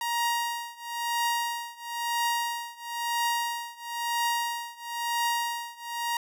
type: tone with tremolo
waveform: sawtooth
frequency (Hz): 942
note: A#5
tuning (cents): +18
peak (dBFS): -20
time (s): 0.01-6.17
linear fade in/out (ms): 2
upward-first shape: triangle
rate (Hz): 1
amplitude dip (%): 95
effects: none